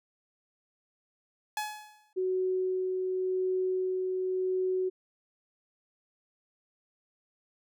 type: tone with exponential decay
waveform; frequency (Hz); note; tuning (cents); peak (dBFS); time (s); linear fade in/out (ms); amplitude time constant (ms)
sawtooth; 848; G#5; +36; -25; 1.57-2.13; 2; 120
type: tone with tremolo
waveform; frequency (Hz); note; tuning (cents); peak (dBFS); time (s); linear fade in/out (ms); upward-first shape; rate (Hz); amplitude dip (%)
sine; 371.9; F#4; +9; -26; 2.16-4.9; 20; sine; 0.9; 25
effects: none